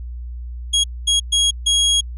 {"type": "tone bursts at uneven times", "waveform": "sawtooth", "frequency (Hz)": 3300, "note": "G#7", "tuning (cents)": -12, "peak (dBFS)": -10, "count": 4, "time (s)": [[0.73, 0.84], [1.07, 1.2], [1.32, 1.51], [1.66, 2.01]], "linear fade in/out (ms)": 10, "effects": ["added 60 Hz sine -27 dBFS peak until 2.17 s", "resampled to 24000 Hz"]}